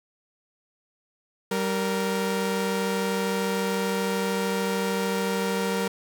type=tone pair together; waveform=sawtooth; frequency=193.15 / 466.2 Hz; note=G3 / A#4; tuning=-25 / 0 cents; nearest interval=octave + minor third; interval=1525 cents; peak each=-23 dBFS; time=1.51-5.88 s; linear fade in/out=5 ms; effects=none